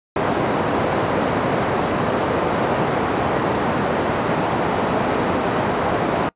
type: band-pass noise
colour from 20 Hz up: white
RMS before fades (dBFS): -20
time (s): 0.16-6.29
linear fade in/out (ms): 2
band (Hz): 110 to 820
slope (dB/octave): 12
effects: noise-tail reverb RT60 0.1 s tail -25 dB re dry + resampled to 8000 Hz